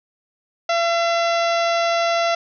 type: harmonic tone with a mistuned harmonic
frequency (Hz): 678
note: E5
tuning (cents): +49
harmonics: 1 / 2 / 3 / 4 / 5 / 6 / 7 / 8 / 9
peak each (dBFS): -18 / -24 / -28 / -30 / -32 / -34 / -35 / -36 / -37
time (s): 0.69-2.35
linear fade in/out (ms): 5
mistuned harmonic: 6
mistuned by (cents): -25
effects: none